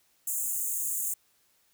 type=high-pass noise; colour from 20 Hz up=pink; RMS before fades=-31 dBFS; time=0.27-1.14 s; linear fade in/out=5 ms; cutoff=6700 Hz; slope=96 dB/octave; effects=white hiss -68 dBFS RMS until 1.73 s